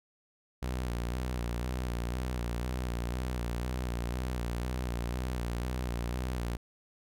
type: tone with vibrato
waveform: sawtooth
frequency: 60.9 Hz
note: B1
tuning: 24 cents flat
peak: -28 dBFS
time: 0.62-6.57 s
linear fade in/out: 10 ms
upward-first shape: square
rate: 2 Hz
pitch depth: 53 cents each way
effects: none